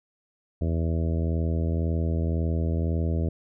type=harmonic tone; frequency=81.9 Hz; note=E2; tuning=11 cents flat; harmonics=1 / 2 / 3 / 4 / 5 / 6 / 7 / 8; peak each=-24 / -30 / -34 / -36 / -38 / -40 / -41 / -42 dBFS; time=0.61-3.29 s; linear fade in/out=5 ms; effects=none